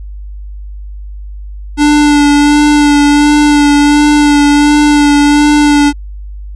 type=tone with vibrato; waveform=square; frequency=292.7 Hz; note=D4; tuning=6 cents flat; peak=-5 dBFS; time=1.77-5.93 s; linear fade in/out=50 ms; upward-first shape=sine; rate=1.4 Hz; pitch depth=21 cents each way; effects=added 50 Hz sine -22 dBFS peak until 6.55 s + resampled to 22050 Hz